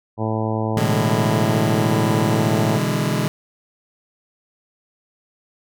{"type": "harmonic tone", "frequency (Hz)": 110, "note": "A2", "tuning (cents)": 0, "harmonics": [1, 2, 3, 4, 5, 6, 7, 8, 9], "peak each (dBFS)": [-23, -26, -28, -29, -30, -31, -31, -32, -33], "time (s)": [0.17, 2.8], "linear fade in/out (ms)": 50}
{"type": "chord", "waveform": "sawtooth", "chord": "E dominant seventh", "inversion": "second", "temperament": "just", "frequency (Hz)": [123.61, 148.33, 164.81, 206], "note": ["B2", "D3", "E3", "G#3"], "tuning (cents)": [2, 18, 0, -14], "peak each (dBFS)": -20, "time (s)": [0.77, 3.28], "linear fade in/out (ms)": 0}
{"effects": []}